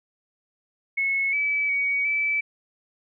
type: tone with pitch steps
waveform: sine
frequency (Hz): 2191 / 2297 / 2253 / 2310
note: C#7 / D7 / C#7 / D7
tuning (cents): -21 / -39 / +28 / -29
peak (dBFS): -21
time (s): 0.97-2.41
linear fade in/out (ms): 10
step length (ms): 360
effects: none